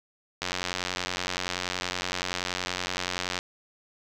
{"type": "click train", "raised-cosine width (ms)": 0.2, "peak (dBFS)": -11, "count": 270, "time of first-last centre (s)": [0.42, 3.389], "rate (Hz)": 90.6, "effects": []}